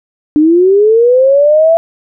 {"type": "linear sweep", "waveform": "sine", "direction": "up", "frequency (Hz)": [293.7, 671], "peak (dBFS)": -4, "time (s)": [0.36, 1.77], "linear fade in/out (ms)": 0, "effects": []}